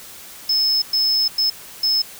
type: tone bursts at uneven times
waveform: triangle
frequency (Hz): 5210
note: E8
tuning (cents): -21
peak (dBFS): -14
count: 4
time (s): 0.49-0.82 / 0.93-1.28 / 1.38-1.5 / 1.83-2.02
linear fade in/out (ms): 5
effects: white hiss -39 dBFS RMS until 2.19 s